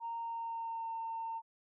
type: tone with pitch glide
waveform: sine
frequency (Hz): 925 to 908.1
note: A#5 to A#5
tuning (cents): -14 to -46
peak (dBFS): -36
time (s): 0-1.42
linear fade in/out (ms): 50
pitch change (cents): -32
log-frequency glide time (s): 0.19-0.94
effects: tanh soft clip ceiling -32 dBFS